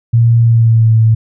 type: tone with pitch glide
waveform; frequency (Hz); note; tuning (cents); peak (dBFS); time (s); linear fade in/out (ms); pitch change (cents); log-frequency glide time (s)
sine; 116.54 to 111.79; A#2 to A2; 0 to +28; -5; 0.13-1.15; 10; -72; 0.4-0.93
effects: none